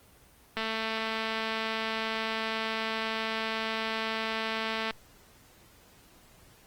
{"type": "click train", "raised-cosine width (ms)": 0.3, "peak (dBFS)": -16, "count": 964, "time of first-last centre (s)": [0.57, 4.908], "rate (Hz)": 222, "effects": ["pink hiss -58 dBFS RMS until 6.66 s", "Opus 24 kbps"]}